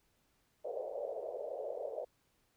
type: band-pass noise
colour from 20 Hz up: white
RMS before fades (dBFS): -41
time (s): 0.64-2.05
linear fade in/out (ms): 10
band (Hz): 460 to 620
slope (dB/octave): 48
effects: pink hiss -75 dBFS RMS until 2.56 s